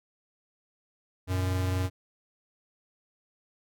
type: tone pair together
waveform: square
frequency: 92.5 / 116.54 Hz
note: F#2 / A#2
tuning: 0 / 0 cents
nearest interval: major third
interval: 400 cents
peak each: -27 / -37 dBFS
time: 1.27-1.9 s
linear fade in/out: 50 ms
effects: none